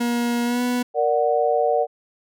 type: tone with pitch glide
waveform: 40% pulse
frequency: 238.4 to 246 Hz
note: A#3 to B3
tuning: +39 to -7 cents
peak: -19 dBFS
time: 0-0.83 s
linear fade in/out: 10 ms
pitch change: +54 cents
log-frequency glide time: 0.44-0.62 s
type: chord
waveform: sine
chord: Bb augmented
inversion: none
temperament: equal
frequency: 466.2 / 587.3 / 740 Hz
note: Bb4 / D5 / F#5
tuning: 0 / 0 / 0 cents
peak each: -21 dBFS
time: 0.94-1.87 s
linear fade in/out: 50 ms
effects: none